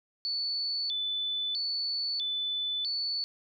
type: tone with vibrato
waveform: sine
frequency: 3951 Hz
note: B7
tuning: in tune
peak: -29 dBFS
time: 0.25-3.24 s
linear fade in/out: 0 ms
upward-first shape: square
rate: 0.77 Hz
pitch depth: 210 cents each way
effects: none